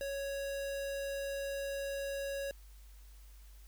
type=tone; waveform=square; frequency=554.4 Hz; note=C#5; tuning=in tune; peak=-37 dBFS; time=0.01-2.51 s; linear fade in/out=0 ms; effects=added 50 Hz sine -52 dBFS peak until 3.67 s + white hiss -65 dBFS RMS until 3.67 s